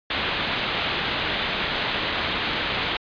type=low-pass noise; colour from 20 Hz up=white; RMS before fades=-26 dBFS; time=0.1-2.97 s; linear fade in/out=5 ms; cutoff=3900 Hz; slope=48 dB/octave; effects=resampled to 11025 Hz